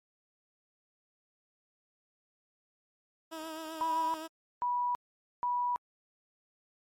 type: tone with vibrato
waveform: 15% pulse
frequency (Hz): 318.8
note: D#4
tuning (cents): +42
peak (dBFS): -33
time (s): 3.31-4.28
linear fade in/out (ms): 20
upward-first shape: triangle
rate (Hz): 7.7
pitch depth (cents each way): 45
type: tone bursts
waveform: sine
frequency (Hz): 977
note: B5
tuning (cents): -19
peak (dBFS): -28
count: 3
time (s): 3.81-5.76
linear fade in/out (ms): 0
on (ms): 330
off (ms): 480
effects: MP3 64 kbps